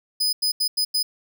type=tone bursts at uneven times; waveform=40% pulse; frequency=5000 Hz; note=D#8; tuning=8 cents sharp; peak=-18 dBFS; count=5; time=0.2-0.33 / 0.42-0.52 / 0.6-0.68 / 0.77-0.85 / 0.94-1.03 s; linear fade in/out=10 ms; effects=none